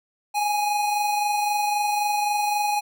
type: tone pair together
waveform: square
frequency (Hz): 829 / 852.8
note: G#5 / G#5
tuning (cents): -3 / +46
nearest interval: unison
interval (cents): 49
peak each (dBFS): -22 / -33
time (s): 0.34-2.81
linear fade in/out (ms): 20
effects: none